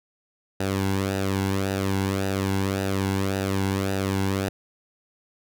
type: tone with flanger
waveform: sawtooth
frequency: 97 Hz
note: G2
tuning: 18 cents flat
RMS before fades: -25 dBFS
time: 0.6-4.49 s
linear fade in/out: 5 ms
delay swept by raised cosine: 0.91 to 1.66 ms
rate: 1.8 Hz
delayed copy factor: -0.65
effects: none